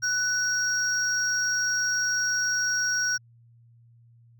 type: tone pair together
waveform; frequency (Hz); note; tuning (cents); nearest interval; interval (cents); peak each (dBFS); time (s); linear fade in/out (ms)
triangle; 1488 / 5618; F#6 / F8; +9 / +9; octave + major seventh; 2300; -24 / -25; 0.02-3.18; 20
effects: added 117 Hz sine -53 dBFS peak until 4.39 s